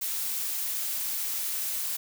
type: noise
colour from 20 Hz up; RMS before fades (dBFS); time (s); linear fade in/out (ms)
blue; -31; 0.01-1.97; 10
effects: none